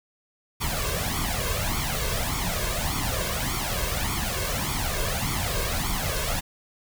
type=noise with flanger; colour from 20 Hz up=pink; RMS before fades=-27 dBFS; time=0.6-6.41 s; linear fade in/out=20 ms; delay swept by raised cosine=0.89 to 1.89 ms; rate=1.7 Hz; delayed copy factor=+0.75; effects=none